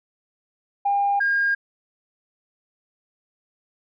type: tone pair in turn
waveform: sine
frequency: 804 / 1617.8 Hz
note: G5 / G#6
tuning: +44 / -46 cents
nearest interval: octave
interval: 1210 cents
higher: second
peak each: -17 dBFS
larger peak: neither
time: 0.85-1.2 / 1.2-1.55 s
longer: neither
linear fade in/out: 10 ms
effects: tanh soft clip ceiling -13 dBFS